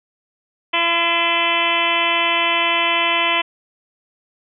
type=harmonic tone with a mistuned harmonic; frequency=339 Hz; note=E4; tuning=49 cents sharp; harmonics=1 / 2 / 3 / 4 / 5 / 6 / 7 / 8 / 9 / 10; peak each=-30 / -25 / -21 / -30 / -31 / -23 / -25 / -22 / -22 / -30 dBFS; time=0.73-3.42 s; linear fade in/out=10 ms; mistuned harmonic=8; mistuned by=-47 cents; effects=none